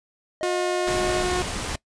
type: tone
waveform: triangle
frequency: 624 Hz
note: D#5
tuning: 5 cents sharp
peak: -26 dBFS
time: 0.41-1.23 s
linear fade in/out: 0 ms
type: tone with pitch glide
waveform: sawtooth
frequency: 358.6 to 361.9 Hz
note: F4 to F#4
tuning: +46 to -38 cents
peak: -19 dBFS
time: 0.43-1.42 s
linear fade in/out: 0 ms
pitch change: +16 cents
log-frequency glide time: 0.84-0.96 s
type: noise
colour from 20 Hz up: pink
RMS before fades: -29 dBFS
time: 0.87-1.76 s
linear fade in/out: 5 ms
effects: noise-tail reverb RT60 0.1 s tail -21 dB re dry + resampled to 22050 Hz